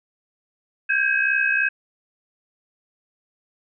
sine tone cluster, 1571 / 1634 / 2553 Hz, G6 / G#6 / D#7, +3 / -29 / +44 cents, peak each -22 dBFS, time 0.89-1.69 s, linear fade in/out 10 ms, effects none

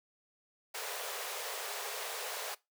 pink high-pass noise, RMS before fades -40 dBFS, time 0.74-2.55 s, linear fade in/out 10 ms, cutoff 410 Hz, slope 96 dB/octave, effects noise-tail reverb RT60 0.2 s tail -20 dB re dry

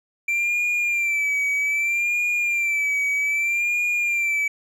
triangle tone with vibrato, 2349 Hz, D7, in tune, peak -18 dBFS, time 0.28-4.48 s, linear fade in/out 5 ms, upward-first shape sine, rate 0.63 Hz, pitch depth 59 cents each way, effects none

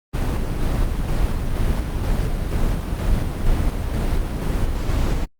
brown noise with tremolo, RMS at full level -19 dBFS, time 0.13-5.26 s, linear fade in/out 20 ms, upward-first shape square, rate 2.1 Hz, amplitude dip 30%, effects Opus 32 kbps

